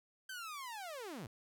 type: linear sweep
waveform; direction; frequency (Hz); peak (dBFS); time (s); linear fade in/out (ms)
sawtooth; down; 1568 to 92.5; -40; 0.29-1.27; 5
effects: none